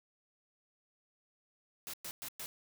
white noise bursts, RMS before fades -43 dBFS, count 4, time 1.87-2.46 s, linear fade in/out 0 ms, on 65 ms, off 110 ms, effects none

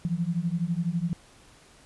sine beating tone pair, 164.81 / 176.81 Hz, E3 / F3, 0 / +22 cents, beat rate 12 Hz, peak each -28 dBFS, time 0.05-1.13 s, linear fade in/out 0 ms, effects pink hiss -55 dBFS RMS until 1.85 s + resampled to 24000 Hz

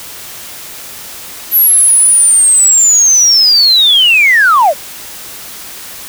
sine linear sweep, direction down, 11840 to 523.3 Hz, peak -3 dBFS, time 1.51-4.74 s, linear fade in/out 50 ms, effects tanh soft clip ceiling 0 dBFS + white hiss -28 dBFS RMS until 6.08 s

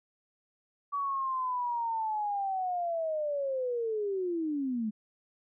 sine linear sweep, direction down, 1143 to 207.7 Hz, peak -29 dBFS, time 0.92-4.91 s, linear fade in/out 20 ms, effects none

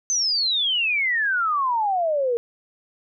sine exponential sweep, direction down, 6272 to 460 Hz, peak -19 dBFS, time 0.1-2.37 s, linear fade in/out 0 ms, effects none

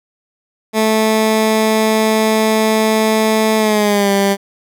15% pulse tone with pitch glide, 218.8 to 198.34 Hz, A3 to G3, -9 to +21 cents, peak -5 dBFS, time 0.73-4.37 s, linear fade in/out 50 ms, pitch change -170 cents, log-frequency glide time 3.57-4.11 s, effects none

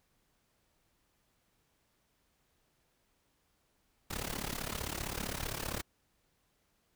pink noise with amplitude modulation, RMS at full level -35 dBFS, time 4.1-5.82 s, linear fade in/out 10 ms, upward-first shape sine, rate 35.4 Hz, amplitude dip 85%, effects pink hiss -75 dBFS RMS until 6.95 s

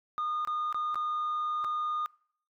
sine tone with dropouts, 1223 Hz, D#6, 30 cents flat, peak -27 dBFS, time 0.18-2.06 s, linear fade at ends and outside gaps 0 ms, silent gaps 0.45-0.474 / 0.726-0.745 / 0.945-0.956 / 1.642-1.646 s, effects noise-tail reverb RT60 0.6 s tail -26 dB re dry + tanh soft clip ceiling -27 dBFS

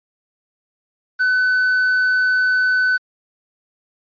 triangle tone with quantisation, 1506 Hz, F#6, 30 cents sharp, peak -12 dBFS, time 1.19-2.98 s, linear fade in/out 20 ms, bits 7, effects resampled to 11025 Hz

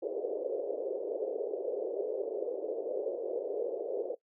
white band-pass noise, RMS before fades -35 dBFS, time 0.02-4.15 s, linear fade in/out 10 ms, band 390 to 540 Hz, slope 48 dB/octave, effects noise-tail reverb RT60 0.1 s tail -19 dB re dry

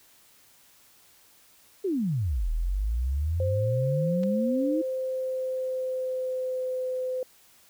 sine exponential two-way sweep, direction down then up, 417.4 to 38.11 to 327.4 Hz, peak -24 dBFS, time 1.84-4.82 s, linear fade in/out 10 ms, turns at 2.5 s
sine tone with pitch glide, 523.3 to 511.1 Hz, C5 to C5, 0 to -41 cents, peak -27 dBFS, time 3.4-7.23 s, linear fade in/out 2 ms, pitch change -41 cents, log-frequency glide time 4.24-6.81 s
clicks, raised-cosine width 0.2 ms, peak -29 dBFS, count 2, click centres 4.233 / 4.237 s
effects white hiss -58 dBFS RMS until 7.69 s

